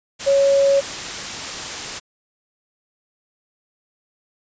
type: tone in noise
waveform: sine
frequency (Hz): 554.4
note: C#5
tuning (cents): 0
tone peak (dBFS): -12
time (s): 0.26-0.81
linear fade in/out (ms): 20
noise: white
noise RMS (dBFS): -28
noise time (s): 0.19-2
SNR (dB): +13
effects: resampled to 16000 Hz